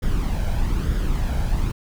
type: noise with flanger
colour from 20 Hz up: brown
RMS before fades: -21 dBFS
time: 0.02-1.72 s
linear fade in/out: 10 ms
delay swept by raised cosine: 0.58 to 1.3 ms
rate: 1.1 Hz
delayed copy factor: +0.5
effects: none